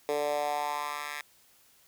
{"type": "tone with high-pass filter sweep", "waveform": "10% pulse", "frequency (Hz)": 146.83, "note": "D3", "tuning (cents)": 0, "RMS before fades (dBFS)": -32, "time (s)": [0.09, 1.21], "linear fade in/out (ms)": 0, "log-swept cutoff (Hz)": [450, 1600], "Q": 3.4, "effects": ["white hiss -62 dBFS RMS until 1.87 s"]}